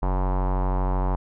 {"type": "tone with low-pass filter", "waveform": "square", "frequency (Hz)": 46.52, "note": "F#1", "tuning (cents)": 10, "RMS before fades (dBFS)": -23, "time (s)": [0.02, 1.16], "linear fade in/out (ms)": 10, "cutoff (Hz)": 940, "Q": 3.8, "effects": []}